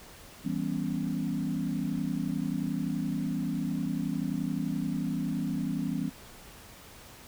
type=chord; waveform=sine; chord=C# half-diminished seventh; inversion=first; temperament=equal with one note detuned; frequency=164.81 / 196 / 245.5 / 277.2 Hz; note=E3 / G3 / B3 / C#4; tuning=0 / 0 / -10 / 0 cents; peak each=-34 dBFS; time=0.44-6.1 s; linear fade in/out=20 ms; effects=pink hiss -50 dBFS RMS until 7.27 s